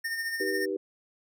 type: tone with tremolo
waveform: square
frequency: 1823 Hz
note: A#6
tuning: 39 cents flat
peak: -29 dBFS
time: 0.04-0.66 s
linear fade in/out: 10 ms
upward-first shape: sine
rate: 14 Hz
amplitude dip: 45%
type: chord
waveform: sine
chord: Eb augmented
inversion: none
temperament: just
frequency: 311.1 / 388.9 / 486.1 Hz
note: Eb4 / G4 / B4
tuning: 0 / -14 / -28 cents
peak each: -35 / -30 / -34 dBFS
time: 0.4-0.77 s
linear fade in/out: 5 ms
effects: none